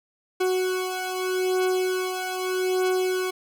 40% pulse beating tone pair, 370 / 370.81 Hz, F#4 / F#4, 0 / +4 cents, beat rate 0.81 Hz, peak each -24 / -27 dBFS, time 0.4-3.31 s, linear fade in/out 10 ms, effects none

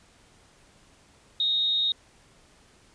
sine tone with amplitude modulation, 3729 Hz, A#7, in tune, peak -20 dBFS, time 1.4-1.92 s, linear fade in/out 2 ms, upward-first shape sine, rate 286 Hz, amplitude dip 40%, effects pink hiss -58 dBFS RMS until 2.94 s + resampled to 22050 Hz

